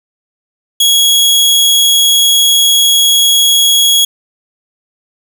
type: tone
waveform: sawtooth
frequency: 3327 Hz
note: G#7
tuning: 2 cents sharp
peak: -3 dBFS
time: 0.8-4.05 s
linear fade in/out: 5 ms
effects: none